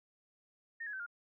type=tone with pitch steps; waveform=sine; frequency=1831 / 1679 / 1539.7 / 1411.9 Hz; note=A#6 / G#6 / G6 / F6; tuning=-32 / +18 / -32 / +18 cents; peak=-39 dBFS; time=0.8-1.064 s; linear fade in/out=10 ms; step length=66 ms; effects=none